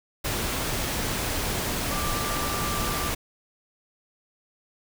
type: tone in noise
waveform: sine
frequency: 1179 Hz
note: D6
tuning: 6 cents sharp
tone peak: -32 dBFS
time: 1.91-3.1 s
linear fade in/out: 10 ms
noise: pink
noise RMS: -28 dBFS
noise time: 0.24-3.15 s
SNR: -7 dB
effects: none